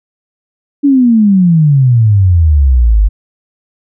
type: exponential sweep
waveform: sine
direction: down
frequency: 291 to 48.18 Hz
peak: -4 dBFS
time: 0.83-3.09 s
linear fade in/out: 20 ms
effects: none